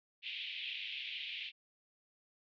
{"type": "band-pass noise", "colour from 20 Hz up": "white", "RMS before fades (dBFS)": -43, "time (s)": [0.22, 1.52], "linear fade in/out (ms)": 50, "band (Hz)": [2300, 3500], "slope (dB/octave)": 48, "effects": []}